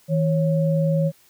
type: tone pair together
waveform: sine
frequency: 160.6 / 550 Hz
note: E3 / C#5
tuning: -45 / -14 cents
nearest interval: octave + major sixth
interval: 2131 cents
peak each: -18 / -23 dBFS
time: 0.08-1.12 s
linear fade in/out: 50 ms
effects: white hiss -56 dBFS RMS until 1.29 s

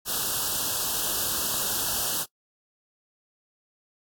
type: band-stop noise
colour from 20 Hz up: white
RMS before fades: -27 dBFS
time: 0.05-2.26 s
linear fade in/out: 50 ms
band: 1700 to 2700 Hz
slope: 96 dB/octave
effects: noise-tail reverb RT60 0.1 s tail -24 dB re dry + AAC 64 kbps

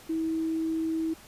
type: tone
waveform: sine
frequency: 322.6 Hz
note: E4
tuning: 37 cents flat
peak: -26 dBFS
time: 0.09-1.14 s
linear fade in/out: 10 ms
effects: pink hiss -51 dBFS RMS until 1.27 s + resampled to 32000 Hz

